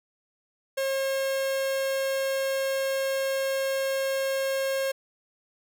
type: tone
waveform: 45% pulse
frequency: 539 Hz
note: C#5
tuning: 49 cents flat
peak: -25 dBFS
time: 0.77-4.92 s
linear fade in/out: 10 ms
effects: none